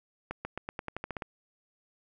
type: accelerating click train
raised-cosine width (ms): 0.5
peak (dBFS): -20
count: 11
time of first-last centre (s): 0.31-1.222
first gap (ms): 140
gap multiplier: 0.9
effects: none